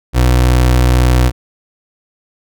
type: tone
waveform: 30% pulse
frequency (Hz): 62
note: B1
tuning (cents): +7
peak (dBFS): -5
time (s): 0.13-1.32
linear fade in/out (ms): 50
effects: none